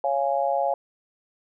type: chord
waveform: sine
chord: Db major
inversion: none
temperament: just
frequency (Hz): 554.4 / 693 / 831.5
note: Db5 / F5 / Ab5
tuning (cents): 0 / -14 / +2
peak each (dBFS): -25 / -25 / -26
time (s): 0.04-0.74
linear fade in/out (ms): 2
effects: none